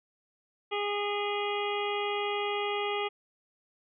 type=harmonic tone; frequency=410.3 Hz; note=G#4; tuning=21 cents flat; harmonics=1 / 2 / 3 / 5 / 6 / 7 / 8; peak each=-32 / -35 / -37 / -39 / -40 / -40 / -41 dBFS; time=0.71-3.09 s; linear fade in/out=20 ms; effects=none